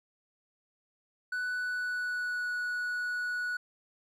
triangle tone with pitch glide, 1488 to 1468.4 Hz, F#6 to F#6, +9 to -14 cents, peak -29 dBFS, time 1.32-3.57 s, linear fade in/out 5 ms, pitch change -23 cents, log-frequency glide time 1.52-2.52 s, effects none

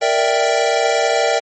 square chord, E half-diminished seventh, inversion second, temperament equal, 466.2 / 587.3 / 659.3 / 784 Hz, Bb4 / D5 / E5 / G5, 0 / 0 / 0 / 0 cents, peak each -20 dBFS, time 0.01-1.4 s, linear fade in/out 20 ms, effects MP3 32 kbps

